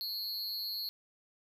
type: tone with amplitude modulation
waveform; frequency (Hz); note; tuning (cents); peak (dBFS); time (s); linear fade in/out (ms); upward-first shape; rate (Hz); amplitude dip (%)
square; 4300; C8; +47; -32; 0.01-0.89; 0; sine; 208; 90
effects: none